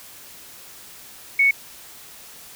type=tone; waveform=sine; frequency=2217 Hz; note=C#7; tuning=in tune; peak=-13 dBFS; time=1.39-1.51 s; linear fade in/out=5 ms; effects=white hiss -43 dBFS RMS until 2.55 s